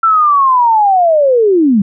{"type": "linear sweep", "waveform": "sine", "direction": "down", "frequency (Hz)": [1349, 186.5], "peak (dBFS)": -6, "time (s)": [0.03, 1.82], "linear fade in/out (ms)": 5, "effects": []}